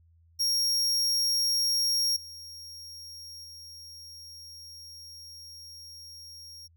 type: tone with level steps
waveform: 40% pulse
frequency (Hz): 5580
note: F8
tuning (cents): -2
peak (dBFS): -23 / -41 / -43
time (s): 0.39-6.68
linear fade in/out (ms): 20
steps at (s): 2.16 / 3.44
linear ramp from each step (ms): 5
effects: added 83 Hz sine -58 dBFS peak until 6.76 s